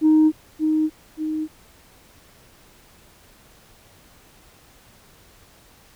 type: tone with echo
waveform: sine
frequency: 311.1 Hz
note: D#4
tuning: in tune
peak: -10 dBFS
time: 0.01-0.32 s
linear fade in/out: 50 ms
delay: 580 ms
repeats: 2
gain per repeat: -6 dB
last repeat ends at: 1.48 s
effects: tanh soft clip ceiling -9 dBFS + pink hiss -52 dBFS RMS until 5.95 s